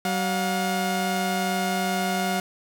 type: tone pair together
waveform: sawtooth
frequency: 189.7 / 716.2 Hz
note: F#3 / F5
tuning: +43 / +43 cents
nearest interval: octave + major seventh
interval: 2300 cents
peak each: -22 dBFS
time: 0.05-2.4 s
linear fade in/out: 2 ms
effects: none